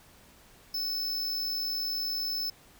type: tone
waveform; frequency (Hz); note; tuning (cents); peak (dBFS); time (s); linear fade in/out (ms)
square; 5260; E8; -5; -30; 0.74-2.5; 5
effects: pink hiss -57 dBFS RMS until 2.79 s